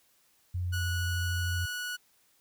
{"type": "tone with pitch glide", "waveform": "sine", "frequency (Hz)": [89.4, 88.68], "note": ["F2", "F2"], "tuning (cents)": [41, 27], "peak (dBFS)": -29, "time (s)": [0.54, 1.66], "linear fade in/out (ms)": 10, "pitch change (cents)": -14, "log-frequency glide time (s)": [0.76, 0.85]}
{"type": "tone", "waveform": "sawtooth", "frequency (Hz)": 1468, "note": "F#6", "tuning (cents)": -14, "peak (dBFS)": -30, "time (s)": [0.72, 1.97], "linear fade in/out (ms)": 20}
{"effects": ["white hiss -67 dBFS RMS until 2.4 s"]}